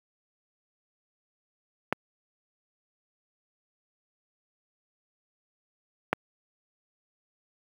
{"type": "clicks", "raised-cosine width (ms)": 0.5, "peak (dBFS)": [-8, -7], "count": 2, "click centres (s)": [1.926, 6.13], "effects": ["high-pass 150 Hz 12 dB/octave", "8-bit"]}